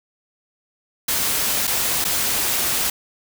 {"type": "noise with dropouts", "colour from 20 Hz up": "white", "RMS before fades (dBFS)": -21, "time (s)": [1.08, 2.9], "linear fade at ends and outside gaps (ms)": 5, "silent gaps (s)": [[1.671, 1.675], [2.043, 2.049]], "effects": []}